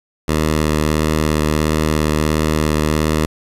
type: tone with vibrato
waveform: 10% pulse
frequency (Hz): 77.1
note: D#2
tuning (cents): -15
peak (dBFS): -6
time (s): 0.28-3.26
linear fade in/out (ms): 5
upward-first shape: triangle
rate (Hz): 1.5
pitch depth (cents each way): 18
effects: resampled to 32000 Hz + 7-bit